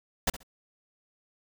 pink noise with echo, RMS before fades -25 dBFS, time 0.27-0.3 s, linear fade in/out 5 ms, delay 66 ms, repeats 2, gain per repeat -15 dB, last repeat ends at 0.432 s, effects none

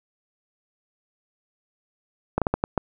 slowing click train, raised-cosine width 1 ms, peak -7 dBFS, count 6, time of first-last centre 2.38-2.777 s, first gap 37 ms, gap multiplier 1.39, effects none

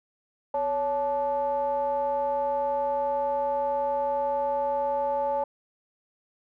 triangle ring-modulated tone, 154.1 Hz, D#3, 16 cents flat, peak -19 dBFS, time 0.54-5.44 s, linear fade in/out 5 ms, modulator 715 Hz, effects none

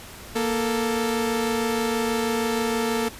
sawtooth tone pair together, 234 / 441.7 Hz, A#3 / A4, +7 / +7 cents, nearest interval major seventh, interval 1100 cents, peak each -21 dBFS, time 0.35-3.09 s, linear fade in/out 10 ms, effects pink hiss -41 dBFS RMS until 3.19 s + resampled to 32000 Hz

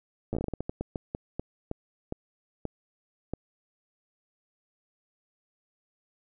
slowing click train, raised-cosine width 2 ms, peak -18 dBFS, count 19, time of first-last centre 0.33-3.336 s, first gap 9 ms, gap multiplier 1.29, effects none

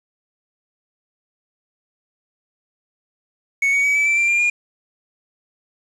triangle tone with pitch steps, 2217 / 2245 / 2274 / 2303 / 2333 / 2362 / 2393 / 2423 Hz, C#7 / C#7 / C#7 / D7 / D7 / D7 / D7 / D#7, 0 / +21 / +44 / -34 / -12 / +9 / +32 / -47 cents, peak -13 dBFS, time 3.62-4.5 s, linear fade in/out 5 ms, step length 110 ms, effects resampled to 24000 Hz + 7-bit

